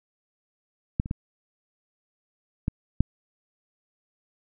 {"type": "clicks", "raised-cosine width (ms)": 5, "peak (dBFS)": [-10, -22, -15, -12, -6], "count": 5, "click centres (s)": [0.999, 1.059, 1.111, 2.681, 3.006], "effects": []}